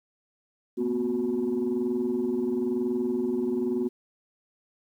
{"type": "tone cluster", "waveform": "sine", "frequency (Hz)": [232.6, 253.6, 366.5], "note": ["A#3", "B3", "F#4"], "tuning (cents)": [-4, 46, -16], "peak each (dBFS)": [-30, -28, -26], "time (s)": [0.77, 3.89], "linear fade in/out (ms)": 20, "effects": ["tanh soft clip ceiling -19 dBFS", "10-bit"]}